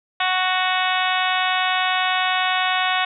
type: harmonic tone with a mistuned harmonic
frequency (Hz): 370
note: F#4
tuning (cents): 0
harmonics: 2 / 3 / 4 / 5 / 6 / 7 / 8 / 9 / 10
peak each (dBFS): -23 / -25 / -26 / -27 / -28 / -28 / -29 / -30 / -30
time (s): 0.2-3.05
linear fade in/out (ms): 5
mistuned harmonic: 9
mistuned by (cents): +21
effects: none